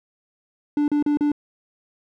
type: tone bursts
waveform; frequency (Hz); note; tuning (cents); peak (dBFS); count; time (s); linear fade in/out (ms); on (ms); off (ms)
triangle; 293.7; D4; 0; -15; 4; 0.77-1.318; 2; 110; 36
effects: none